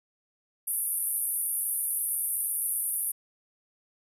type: band-pass noise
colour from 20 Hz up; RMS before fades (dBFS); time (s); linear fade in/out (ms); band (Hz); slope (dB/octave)
pink; -30; 0.67-3.12; 10; 9400 to 13000; 96
effects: none